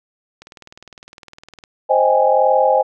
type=click train; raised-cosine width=0.2 ms; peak=-22 dBFS; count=25; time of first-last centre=0.42-1.638 s; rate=19.7 Hz
type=chord; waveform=sine; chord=Ab major seventh; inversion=first; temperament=equal with one note detuned; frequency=523.3 / 622.3 / 789 / 830.6 Hz; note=C5 / Eb5 / G5 / Ab5; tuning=0 / 0 / +11 / 0 cents; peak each=-15 / -17 / -19 / -16 dBFS; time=1.89-2.83 s; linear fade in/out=20 ms
effects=none